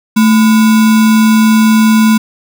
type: tone with sample-and-hold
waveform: sine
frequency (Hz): 219.6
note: A3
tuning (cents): -3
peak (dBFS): -4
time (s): 0.16-2.18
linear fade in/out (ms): 10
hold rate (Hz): 1225
effects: none